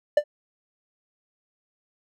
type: tone with exponential decay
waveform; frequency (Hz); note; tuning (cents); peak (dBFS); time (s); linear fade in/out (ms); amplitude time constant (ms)
triangle; 592; D5; +14; -9; 0.17-0.24; 5; 15
effects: none